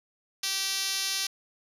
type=tone with band-pass filter; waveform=5% pulse; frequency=388.1 Hz; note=G4; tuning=17 cents flat; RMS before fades=-30 dBFS; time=0.43-1.27 s; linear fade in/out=5 ms; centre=6600 Hz; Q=1.7; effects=none